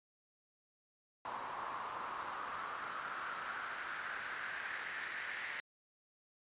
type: noise with band-pass filter sweep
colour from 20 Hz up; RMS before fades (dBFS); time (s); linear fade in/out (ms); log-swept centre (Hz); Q
pink; -43; 1.25-5.6; 0; 1000 to 1900; 4
effects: resampled to 8000 Hz